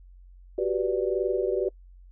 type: chord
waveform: sine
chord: G major seventh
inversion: third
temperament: equal with one note detuned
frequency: 370 / 392 / 491.9 / 587.3 Hz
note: F#4 / G4 / B4 / D5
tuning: 0 / 0 / -7 / 0 cents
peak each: -28 / -28 / -29 / -31 dBFS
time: 0.58-1.69 s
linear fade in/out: 5 ms
effects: noise-tail reverb RT60 0.1 s tail -26 dB re dry + added 45 Hz sine -47 dBFS peak until 2.11 s